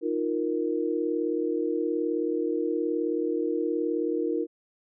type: chord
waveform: sine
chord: Eb suspended second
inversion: none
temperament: just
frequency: 311.1 / 350 / 466.7 Hz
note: Eb4 / F4 / Bb4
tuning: 0 / +4 / +2 cents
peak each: -29 dBFS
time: 0.01-4.47 s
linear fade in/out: 50 ms
effects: none